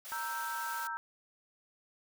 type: high-pass noise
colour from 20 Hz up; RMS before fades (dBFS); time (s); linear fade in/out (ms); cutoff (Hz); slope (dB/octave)
white; -45; 0.05-0.87; 0; 500; 48
type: chord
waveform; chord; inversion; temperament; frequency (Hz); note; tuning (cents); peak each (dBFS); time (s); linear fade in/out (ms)
sine; E diminished; second; equal; 932.3 / 1318.5 / 1568; Bb5 / E6 / G6; 0 / 0 / 0; -39 / -40 / -40; 0.12-0.97; 0
effects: none